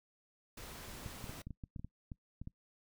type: noise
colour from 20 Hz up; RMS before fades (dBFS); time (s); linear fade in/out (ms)
pink; -49; 0.57-1.42; 5
type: clicks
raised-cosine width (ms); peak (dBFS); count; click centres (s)
5; -32; 12; 1.062 / 1.242 / 1.295 / 1.47 / 1.507 / 1.638 / 1.762 / 1.795 / 1.846 / 2.118 / 2.416 / 2.474
effects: noise-tail reverb RT60 0.1 s tail -22 dB re dry